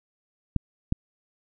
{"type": "clicks", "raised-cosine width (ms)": 5, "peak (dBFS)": -10, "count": 2, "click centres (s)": [0.563, 0.924], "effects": []}